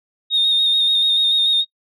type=tone with vibrato; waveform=sine; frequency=3695 Hz; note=A#7; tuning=16 cents flat; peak=-12 dBFS; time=0.3-1.65 s; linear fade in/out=50 ms; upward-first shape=square; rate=6.9 Hz; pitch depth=22 cents each way; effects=noise-tail reverb RT60 0.1 s tail -24 dB re dry + tanh soft clip ceiling -9 dBFS